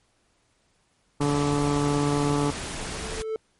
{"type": "harmonic tone", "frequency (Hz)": 144.5, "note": "D3", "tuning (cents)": -28, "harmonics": [1, 2, 3, 4, 5, 6, 7, 8, 9], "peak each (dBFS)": [-26, -25, -28, -38, -38, -34, -39, -35, -41], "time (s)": [1.2, 2.51], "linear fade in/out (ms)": 10}
{"type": "noise", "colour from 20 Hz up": "pink", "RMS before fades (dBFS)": -33, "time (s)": [1.21, 3.22], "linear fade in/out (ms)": 0}
{"type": "tone with exponential growth", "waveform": "triangle", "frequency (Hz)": 440, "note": "A4", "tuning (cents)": 0, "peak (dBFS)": -22, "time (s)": [2.62, 3.36], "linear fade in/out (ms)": 1, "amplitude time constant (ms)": 160}
{"effects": ["pink hiss -67 dBFS RMS until 3.59 s", "MP3 48 kbps"]}